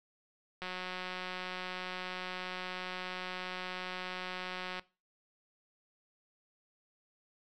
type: click train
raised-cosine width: 0.3 ms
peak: -24 dBFS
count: 765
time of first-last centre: 0.62-4.795 s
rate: 183 Hz
effects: noise-tail reverb RT60 0.3 s tail -20 dB re dry